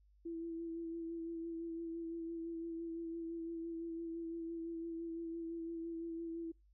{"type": "tone with vibrato", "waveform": "sine", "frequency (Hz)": 332.4, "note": "E4", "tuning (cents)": 15, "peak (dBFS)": -40, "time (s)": [0.25, 6.52], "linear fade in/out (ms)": 10, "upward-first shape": "sine", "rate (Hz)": 5.9, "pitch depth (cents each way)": 21, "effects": ["noise-tail reverb RT60 0.2 s tail -25 dB re dry", "added 50 Hz sine -65 dBFS peak until 6.73 s"]}